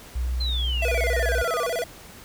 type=tone with pitch glide; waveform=sine; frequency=61.74 to 61.28 Hz; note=B1 to B1; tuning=0 to -13 cents; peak=-23 dBFS; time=0.15-1.43 s; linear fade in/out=10 ms; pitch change=-13 cents; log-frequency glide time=0.78-1.04 s
type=exponential sweep; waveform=sine; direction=down; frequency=4178 to 1108.7 Hz; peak=-27 dBFS; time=0.4-1.67 s; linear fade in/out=10 ms
type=tone with vibrato; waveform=square; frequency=568 Hz; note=C#5; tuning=42 cents sharp; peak=-25 dBFS; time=0.82-1.84 s; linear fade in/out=5 ms; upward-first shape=square; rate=16 Hz; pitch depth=270 cents each way
effects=pink hiss -45 dBFS RMS until 2.24 s